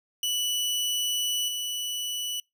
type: tone with level steps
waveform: sawtooth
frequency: 2960 Hz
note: F#7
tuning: in tune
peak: -22 / -26 dBFS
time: 0.23-2.4 s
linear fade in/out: 2 ms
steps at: 1.48 s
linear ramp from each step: 5 ms
effects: noise-tail reverb RT60 0.2 s tail -26 dB re dry